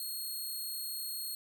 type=tone; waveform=10% pulse; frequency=4283 Hz; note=C8; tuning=40 cents sharp; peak=-30 dBFS; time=0-1.35 s; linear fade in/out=2 ms; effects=none